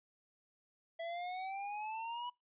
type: exponential sweep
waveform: square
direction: up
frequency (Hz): 660 to 985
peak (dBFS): -40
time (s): 0.99-2.3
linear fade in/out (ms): 10
effects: noise-tail reverb RT60 0.2 s tail -25 dB re dry + resampled to 8000 Hz